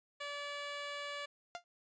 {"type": "tone", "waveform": "10% pulse", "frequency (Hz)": 576, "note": "D5", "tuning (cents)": -34, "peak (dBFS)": -32, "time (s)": [0.2, 1.26], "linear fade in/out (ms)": 10}
{"type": "tone with exponential decay", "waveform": "sawtooth", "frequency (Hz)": 698.5, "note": "F5", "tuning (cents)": 0, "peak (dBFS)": -34, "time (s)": [1.55, 1.64], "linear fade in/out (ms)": 0, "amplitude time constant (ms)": 18}
{"effects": ["resampled to 16000 Hz"]}